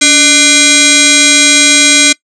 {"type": "tone with frequency modulation", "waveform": "sine", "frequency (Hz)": 2072, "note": "C7", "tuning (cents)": -17, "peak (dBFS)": -3, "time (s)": [0.01, 2.13], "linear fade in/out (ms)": 10, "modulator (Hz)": 893, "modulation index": 6.8, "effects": ["noise-tail reverb RT60 0.1 s tail -22 dB re dry"]}